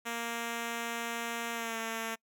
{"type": "tone with pitch glide", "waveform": "5% pulse", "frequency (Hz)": [233.1, 225.6], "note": ["A#3", "A3"], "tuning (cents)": [0, 44], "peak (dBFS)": -23, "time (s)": [0.05, 2.16], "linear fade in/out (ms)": 20, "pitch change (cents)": -56, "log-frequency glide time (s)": [1.53, 1.77], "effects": ["noise-tail reverb RT60 0.1 s tail -25 dB re dry"]}